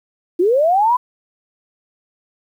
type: linear sweep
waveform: sine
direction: up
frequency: 328.7 to 1018 Hz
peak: -11 dBFS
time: 0.39-0.97 s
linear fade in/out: 10 ms
effects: 8-bit